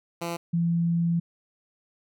10% pulse / sine tone pair in turn, 170 / 169.23 Hz, F3 / E3, -46 / +46 cents, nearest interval unison, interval 8 cents, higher first, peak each -21 dBFS, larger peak neither, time 0.21-0.37 / 0.53-1.2 s, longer second, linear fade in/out 10 ms, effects none

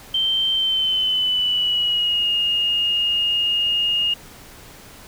sine tone with pitch glide, 3123 to 2847 Hz, G7 to F7, -7 to +33 cents, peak -17 dBFS, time 0.14-4.14 s, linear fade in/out 5 ms, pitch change -160 cents, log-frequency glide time 0.52-2.31 s, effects pink hiss -43 dBFS RMS until 5.07 s

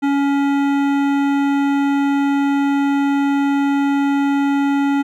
sine tone with hard clipping, 280.4 Hz, C#4, 20 cents sharp, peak -16 dBFS, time 0.02-5.03 s, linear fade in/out 20 ms, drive 15 dB, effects none

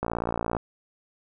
click train, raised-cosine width 1 ms, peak -13 dBFS, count 32, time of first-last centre 0.03-0.567 s, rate 57.7 Hz, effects none

